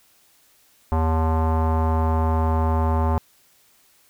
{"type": "tone with low-pass filter", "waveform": "square", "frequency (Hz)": 80.2, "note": "E2", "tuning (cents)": -47, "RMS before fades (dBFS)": -20, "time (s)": [0.92, 3.18], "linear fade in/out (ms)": 0, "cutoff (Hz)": 950, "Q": 3.9, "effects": ["white hiss -58 dBFS RMS until 4.09 s"]}